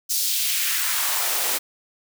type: noise with high-pass filter sweep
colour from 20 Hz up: white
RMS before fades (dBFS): -23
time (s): 0.09-1.59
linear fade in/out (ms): 20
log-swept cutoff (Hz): 5500 to 370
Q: 1.4
effects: none